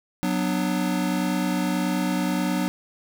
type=chord; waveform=square; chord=B minor; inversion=second; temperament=just; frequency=185.21 / 246.9 / 296.3 Hz; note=F#3 / B3 / D4; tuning=+2 / 0 / +15 cents; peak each=-26 / -29 / -28 dBFS; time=0.23-2.68 s; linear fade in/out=0 ms; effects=8-bit